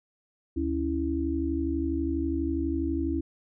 sine tone cluster, 74.4 / 277.6 / 329.8 Hz, D2 / C#4 / E4, +23 / +3 / +1 cents, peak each -31 / -30 / -29 dBFS, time 0.56-3.21 s, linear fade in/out 10 ms, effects none

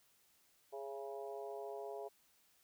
harmonic tone with a mistuned harmonic, 138.5 Hz, C#3, 1 cent flat, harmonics 3 / 4 / 5 / 6 / 7, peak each -46 / -51 / -48 / -54 / -57 dBFS, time 0.72-2.09 s, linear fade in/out 20 ms, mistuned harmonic 5, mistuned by -36 cents, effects white hiss -72 dBFS RMS until 2.63 s

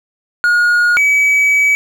triangle tone pair in turn, 1437 / 2281 Hz, F6 / C#7, +49 / +49 cents, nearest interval minor sixth, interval 800 cents, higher second, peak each -7 dBFS, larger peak neither, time 0.44-0.97 / 0.97-1.75 s, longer second, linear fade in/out 0 ms, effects none

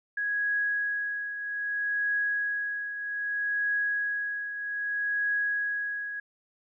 sine tone with tremolo, 1661.2 Hz, G#6, in tune, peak -24 dBFS, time 0.17-6.2 s, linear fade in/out 5 ms, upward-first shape triangle, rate 0.63 Hz, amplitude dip 65%, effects none

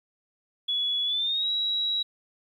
sine tone with pitch glide, 3392 to 3874 Hz, G#7 to B7, +36 to -34 cents, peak -24 dBFS, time 0.68-2.03 s, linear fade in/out 10 ms, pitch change +230 cents, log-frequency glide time 1.05-1.49 s, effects 10-bit

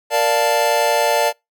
square chord, Bb major seventh, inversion none, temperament equal, 466.2 / 587.3 / 698.5 / 880 Hz, Bb4 / D5 / F5 / A5, 0 / 0 / 0 / 0 cents, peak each -23 / -19 / -22 / -20 dBFS, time 0.1-1.33 s, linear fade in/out 50 ms, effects noise-tail reverb RT60 0.2 s tail -26 dB re dry

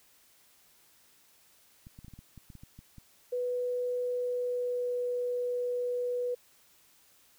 clicks, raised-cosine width 5 ms, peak -36 dBFS, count 12, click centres 1.869 / 1.989 / 2.046 / 2.082 / 2.137 / 2.19 / 2.377 / 2.502 / 2.553 / 2.635 / 2.79 / 2.983 s
sine tone with pitch glide, 493.9 to 491.1 Hz, B4 to B4, 0 to -10 cents, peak -29 dBFS, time 3.32-6.35 s, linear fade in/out 10 ms, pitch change -10 cents, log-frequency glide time 4.04-5.06 s
effects white hiss -63 dBFS RMS until 7.38 s

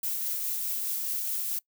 violet noise with tremolo, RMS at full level -30 dBFS, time 0.03-1.59 s, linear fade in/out 5 ms, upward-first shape triangle, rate 4.8 Hz, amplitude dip 25%, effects noise-tail reverb RT60 0.1 s tail -23 dB re dry

